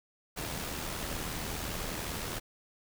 pink noise with amplitude modulation, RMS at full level -35 dBFS, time 0.36-2.4 s, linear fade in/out 20 ms, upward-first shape sine, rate 79.8 Hz, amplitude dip 45%, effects none

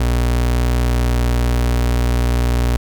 35% pulse tone, 60.3 Hz, B1, 41 cents flat, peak -12 dBFS, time 0-2.77 s, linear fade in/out 5 ms, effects none

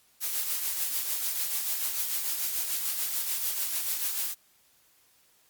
blue noise with tremolo, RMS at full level -28 dBFS, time 0.2-4.35 s, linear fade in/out 50 ms, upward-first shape triangle, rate 6.8 Hz, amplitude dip 50%, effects white hiss -64 dBFS RMS until 5.49 s + Opus 48 kbps

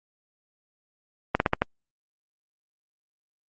slowing click train, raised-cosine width 0.5 ms, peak -5 dBFS, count 5, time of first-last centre 1.35-1.62 s, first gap 51 ms, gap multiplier 1.19, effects Opus 32 kbps

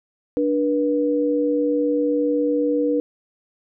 sine tone pair together, 294 / 483.9 Hz, D4 / B4, +2 / -35 cents, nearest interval major sixth, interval 863 cents, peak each -20 dBFS, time 0.37-3 s, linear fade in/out 0 ms, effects none

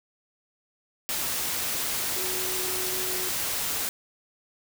sine tone in noise, 370 Hz, F#4, in tune, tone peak -36 dBFS, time 2.16-3.29 s, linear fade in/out 0 ms, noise white, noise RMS -29 dBFS, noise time 1.09-3.89 s, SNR -10 dB, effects none

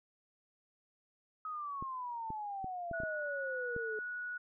sine exponential sweep, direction down, 1276 to 425.6 Hz, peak -38 dBFS, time 1.45-3.99 s, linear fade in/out 2 ms
clicks, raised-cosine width 3 ms, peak -31 dBFS, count 7, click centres 1.825 / 2.304 / 2.644 / 2.913 / 3.002 / 3.035 / 3.764 s
sine tone, 1464 Hz, F#6, 19 cents flat, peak -38 dBFS, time 2.93-4.38 s, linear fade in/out 10 ms
effects none

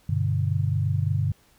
sine chord, G major, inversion none, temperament equal, 98 / 123.47 / 146.83 Hz, G2 / B2 / D3, 0 / 0 / 0 cents, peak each -24 / -27 / -26 dBFS, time 0.09-1.32 s, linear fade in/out 5 ms, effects pink hiss -60 dBFS RMS until 1.58 s

